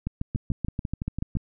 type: two click trains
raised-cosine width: 5 ms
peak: -17 / -15 dBFS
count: 7 / 10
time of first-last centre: 0.35-1.353 / 0.07-1.369 s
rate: 5.98 / 6.93 Hz
effects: none